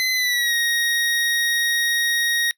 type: tone with pitch glide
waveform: 25% pulse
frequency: 2035 to 1876.9 Hz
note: C7 to A#6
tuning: -49 to +11 cents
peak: -15 dBFS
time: 0-2.51 s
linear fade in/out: 0 ms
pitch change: -140 cents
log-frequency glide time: 0.13-0.54 s
effects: noise-tail reverb RT60 0.1 s tail -23 dB re dry